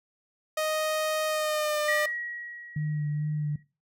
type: tone with pitch glide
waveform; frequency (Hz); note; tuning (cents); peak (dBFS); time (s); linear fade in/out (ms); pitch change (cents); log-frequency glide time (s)
sawtooth; 622.3 to 601.1; D#5 to D5; 0 to +40; -22; 0.57-2.06; 5; -60; 1.27-1.78
type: tone with exponential decay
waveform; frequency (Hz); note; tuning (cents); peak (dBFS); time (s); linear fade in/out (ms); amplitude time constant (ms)
sine; 1909; A#6; +41; -24; 1.88-3.63; 5; 380
type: tone with vibrato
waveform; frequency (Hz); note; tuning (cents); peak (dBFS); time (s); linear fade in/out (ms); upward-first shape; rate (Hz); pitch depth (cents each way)
sine; 150; D3; +37; -26; 2.76-3.56; 5; sine; 2.3; 23
effects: noise-tail reverb RT60 0.3 s tail -19 dB re dry